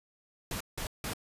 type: noise bursts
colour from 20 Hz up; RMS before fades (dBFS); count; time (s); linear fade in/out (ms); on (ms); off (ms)
pink; -36; 3; 0.51-1.135; 2; 95; 170
effects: resampled to 32000 Hz